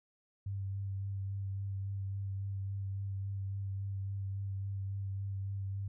sine tone with vibrato, 98 Hz, G2, in tune, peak -35 dBFS, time 0.46-5.88 s, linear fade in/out 5 ms, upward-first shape sine, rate 3.6 Hz, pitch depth 17 cents each way, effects none

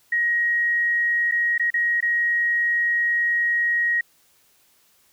sine tone with dropouts, 1889 Hz, A#6, 22 cents sharp, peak -18 dBFS, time 0.12-4.01 s, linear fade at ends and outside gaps 5 ms, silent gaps 1.313-1.32 / 1.58-1.596 / 1.704-1.74 / 2.006-2.025 s, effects white hiss -60 dBFS RMS until 5.12 s

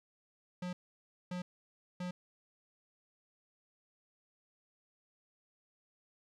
square tone bursts, 179.7 Hz, F3, 50 cents sharp, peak -38 dBFS, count 3, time 0.62-2.11 s, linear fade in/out 5 ms, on 110 ms, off 580 ms, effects low-pass 6000 Hz 12 dB/octave + 13-bit

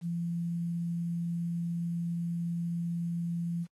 sine tone with quantisation, 170.4 Hz, F3, 42 cents flat, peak -30 dBFS, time 0.01-3.67 s, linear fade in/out 50 ms, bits 10, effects AAC 32 kbps

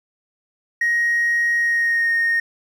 triangle tone with pitch glide, 1881 to 1850.8 Hz, A#6 to A#6, +15 to -13 cents, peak -13 dBFS, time 0.81-2.4 s, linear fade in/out 5 ms, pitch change -28 cents, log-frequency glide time 1.56-2.11 s, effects tanh soft clip ceiling -12 dBFS

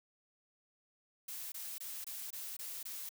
blue noise bursts, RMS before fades -44 dBFS, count 7, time 1.28-3.092 s, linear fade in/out 5 ms, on 240 ms, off 22 ms, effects none

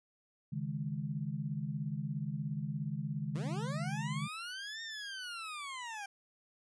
sine chord, C# suspended second, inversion none, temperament equal, 138.59 / 155.56 / 207.7 Hz, C#3 / D#3 / G#3, 0 / 0 / 0 cents, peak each -39 / -38 / -41 dBFS, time 0.52-4.28 s, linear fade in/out 10 ms
20% pulse linear two-way sweep, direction up then down, 138.59 to 1838 to 780 Hz, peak -36 dBFS, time 3.35-6.06 s, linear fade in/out 5 ms, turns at 4.82 s
effects resampled to 22050 Hz

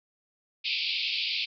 pink band-pass noise, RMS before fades -30 dBFS, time 0.64-1.46 s, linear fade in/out 20 ms, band 2300 to 4900 Hz, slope 96 dB/octave, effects none

